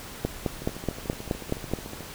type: two click trains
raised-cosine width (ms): 2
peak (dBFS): -11 / -24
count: 8 / 20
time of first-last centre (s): 0.25-1.736 / 0.62-2.007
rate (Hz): 4.71 / 13.7
effects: pink hiss -41 dBFS RMS until 2.14 s